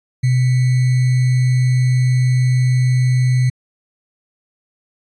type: tone with sample-and-hold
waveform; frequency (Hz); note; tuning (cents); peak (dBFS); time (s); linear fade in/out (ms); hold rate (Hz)
sine; 126.7; B2; +45; -11; 0.23-3.5; 10; 2100
effects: resampled to 22050 Hz